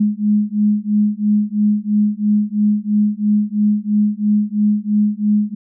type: beating tone pair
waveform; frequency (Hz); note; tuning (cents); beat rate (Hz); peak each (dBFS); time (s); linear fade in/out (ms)
sine; 207.7 / 210.7; G#3 / G#3; 0 / +25; 3; -16; 0-5.55; 10
effects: none